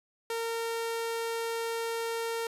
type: tone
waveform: sawtooth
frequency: 458.9 Hz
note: A#4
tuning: 27 cents flat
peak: -27 dBFS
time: 0.3-2.47 s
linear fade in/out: 2 ms
effects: resampled to 32000 Hz